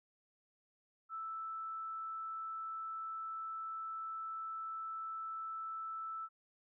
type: tone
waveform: sine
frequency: 1318.5 Hz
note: E6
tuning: in tune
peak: -40 dBFS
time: 1.09-6.29 s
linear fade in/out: 50 ms
effects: none